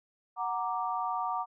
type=chord; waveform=sine; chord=Gb augmented; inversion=none; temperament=equal; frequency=740 / 932.3 / 1174.7 Hz; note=Gb5 / Bb5 / D6; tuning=0 / 0 / 0 cents; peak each=-34 dBFS; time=0.36-1.46 s; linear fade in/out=50 ms; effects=none